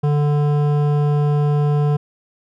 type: tone with hard clipping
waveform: sine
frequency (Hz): 146.83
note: D3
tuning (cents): 0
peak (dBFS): -16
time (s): 0.03-1.97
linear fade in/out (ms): 10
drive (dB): 13
effects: none